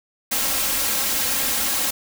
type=noise with comb filter; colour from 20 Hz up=white; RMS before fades=-22 dBFS; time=0.31-1.91 s; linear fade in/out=10 ms; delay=3.7 ms; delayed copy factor=+0.6; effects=none